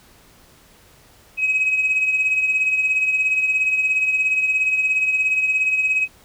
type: tone with tremolo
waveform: sine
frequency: 2542 Hz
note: D#7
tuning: 36 cents sharp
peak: -12 dBFS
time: 1.37-6.08 s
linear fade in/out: 50 ms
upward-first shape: triangle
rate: 17 Hz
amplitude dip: 65%
effects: tanh soft clip ceiling -12 dBFS + pink hiss -51 dBFS RMS until 6.24 s